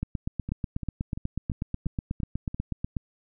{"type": "two click trains", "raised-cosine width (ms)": 5, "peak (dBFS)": [-16, -21], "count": [25, 7], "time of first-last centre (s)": [[0.03, 2.968], [0.49, 2.545]], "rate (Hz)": [8.17, 2.92], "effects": []}